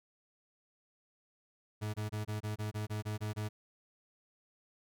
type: tone bursts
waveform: 40% pulse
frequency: 106.3 Hz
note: G#2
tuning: 41 cents sharp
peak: -34 dBFS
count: 11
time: 1.81-3.49 s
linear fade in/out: 20 ms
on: 130 ms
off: 25 ms
effects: none